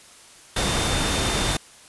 sine tone in noise, 3598 Hz, A7, 38 cents sharp, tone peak -31 dBFS, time 0.56-1.57 s, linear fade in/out 5 ms, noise pink, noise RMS -23 dBFS, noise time 0.56-1.57 s, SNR -11 dB, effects white hiss -48 dBFS RMS until 1.88 s + resampled to 24000 Hz

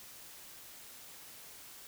silence, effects white hiss -52 dBFS RMS until 1.87 s

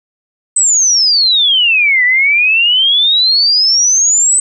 sine exponential two-way sweep, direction down then up, 8180 to 1948 to 8180 Hz, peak -7 dBFS, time 0.56-4.4 s, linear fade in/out 5 ms, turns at 2.04 s, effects none

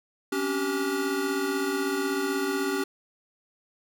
square tone cluster, 266 / 282.1 / 387.1 / 1437 Hz, C4 / C#4 / G4 / F6, +29 / +30 / -22 / +49 cents, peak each -37 / -31 / -29 / -36 dBFS, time 0.32-2.84 s, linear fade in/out 5 ms, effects none

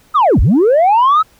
sine linear two-way sweep, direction down then up, 1315 to 36.41 to 1315 Hz, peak -5 dBFS, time 0.14-1.23 s, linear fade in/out 20 ms, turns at 0.4 s, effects tanh soft clip ceiling -5 dBFS + pink hiss -50 dBFS RMS until 1.39 s

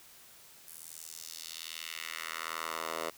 10% pulse tone with high-pass filter sweep, 81.2 Hz, E2, 26 cents flat, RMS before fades -41 dBFS, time 0.67-3.1 s, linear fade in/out 5 ms, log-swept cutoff 11000 to 610 Hz, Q 1.5, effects white hiss -56 dBFS RMS until 3.17 s

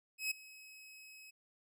sawtooth tone with ADSR envelope, 2557 Hz, D#7, 47 cents sharp, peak -29 dBFS, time 0.18-1.31 s, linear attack 130 ms, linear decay 9 ms, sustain -21 dB, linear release 13 ms, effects none

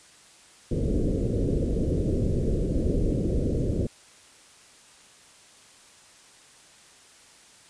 pink low-pass noise, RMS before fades -25 dBFS, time 0.71-3.87 s, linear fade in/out 5 ms, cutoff 520 Hz, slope 48 dB/octave, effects white hiss -53 dBFS RMS until 7.69 s + resampled to 22050 Hz

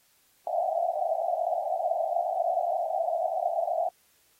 white band-pass noise, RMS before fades -28 dBFS, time 0.47-3.89 s, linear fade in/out 2 ms, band 630 to 740 Hz, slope 96 dB/octave, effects white hiss -65 dBFS RMS until 4.39 s + AAC 48 kbps

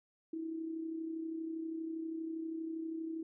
sine tone with amplitude modulation, 324.1 Hz, E4, 29 cents flat, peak -35 dBFS, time 0.33-3.23 s, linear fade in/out 5 ms, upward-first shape sine, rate 32.5 Hz, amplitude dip 50%, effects none

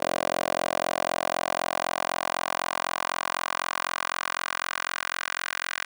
10% pulse tone with high-pass filter sweep, 43.96 Hz, F1, 12 cents sharp, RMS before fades -29 dBFS, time 0-5.85 s, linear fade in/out 10 ms, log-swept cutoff 540 to 1600 Hz, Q 2, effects none

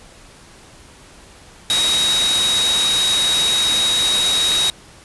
sine tone in noise, 3800 Hz, A#7, 33 cents sharp, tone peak -15 dBFS, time 1.7-4.7 s, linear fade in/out 0 ms, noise white, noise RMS -20 dBFS, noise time 1.7-4.7 s, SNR +2 dB, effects pink hiss -44 dBFS RMS until 5.04 s + resampled to 24000 Hz

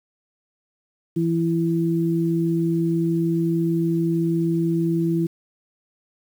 sine tone pair together, 166.2 / 332.7 Hz, E3 / E4, +15 / +16 cents, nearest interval octave, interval 1201 cents, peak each -21 dBFS, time 1.16-5.27 s, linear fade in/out 10 ms, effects 8-bit

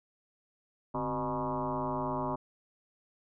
sine tone with frequency modulation, 612 Hz, D#5, 29 cents flat, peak -30 dBFS, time 0.94-2.36 s, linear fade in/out 10 ms, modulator 117 Hz, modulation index 4.2, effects none

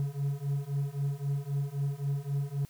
triangle beating tone pair, 138.7 / 142.5 Hz, C#3 / C#3, +1 / +48 cents, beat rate 3.8 Hz, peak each -31 / -30 dBFS, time 0-2.65 s, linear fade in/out 0 ms, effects white hiss -60 dBFS RMS until 2.69 s

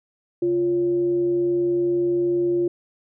sine tone with frequency modulation, 349.2 Hz, F4, in tune, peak -18 dBFS, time 0.42-2.68 s, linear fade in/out 5 ms, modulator 212 Hz, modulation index 0.24, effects none

